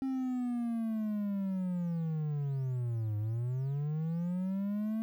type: linear two-way sweep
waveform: triangle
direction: down then up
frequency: 268.2 to 103.83 to 224.1 Hz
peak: -29 dBFS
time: 0.02-5.02 s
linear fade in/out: 0 ms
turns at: 3.17 s
effects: 11-bit